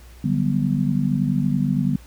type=chord; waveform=sine; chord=G major seventh; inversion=second; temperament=just; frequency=147 / 183.75 / 196 / 245 Hz; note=D3 / F#3 / G3 / B3; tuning=+2 / -12 / 0 / -14 cents; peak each=-22 / -27 / -23 / -23 dBFS; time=0.24-1.96 s; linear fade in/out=5 ms; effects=added 60 Hz sine -42 dBFS peak until 2.06 s + pink hiss -51 dBFS RMS until 2.06 s